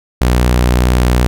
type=tone with vibrato; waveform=sawtooth; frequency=61.2 Hz; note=B1; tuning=15 cents flat; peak=-5 dBFS; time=0.21-1.27 s; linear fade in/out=0 ms; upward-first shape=sine; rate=20 Hz; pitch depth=120 cents each way; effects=none